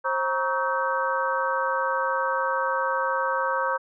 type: tone cluster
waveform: sine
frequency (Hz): 532 / 943 / 1122 / 1285 / 1546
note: C5 / A#5 / C#6 / E6 / G6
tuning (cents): +29 / +20 / +21 / -45 / -24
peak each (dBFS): -28 / -28 / -29 / -31 / -29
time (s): 0.04-3.78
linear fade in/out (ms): 20
effects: none